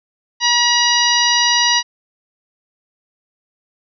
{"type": "harmonic tone", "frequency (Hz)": 960, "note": "B5", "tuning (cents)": -49, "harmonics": [1, 2, 3, 4, 5, 6], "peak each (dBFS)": [-19, -19, -19, -19, -19, -19], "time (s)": [0.4, 1.83], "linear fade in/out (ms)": 50, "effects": []}